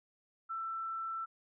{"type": "tone", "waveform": "sine", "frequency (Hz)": 1334, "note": "E6", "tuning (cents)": 20, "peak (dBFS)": -36, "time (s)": [0.49, 1.26], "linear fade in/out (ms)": 20, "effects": []}